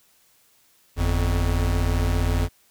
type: tone pair together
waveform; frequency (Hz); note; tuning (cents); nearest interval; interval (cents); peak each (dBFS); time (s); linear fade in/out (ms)
square; 48.6 / 86; G1 / F2; -14 / -26; minor seventh; 988; -23; 0.96-2.49; 50
effects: white hiss -60 dBFS RMS until 2.7 s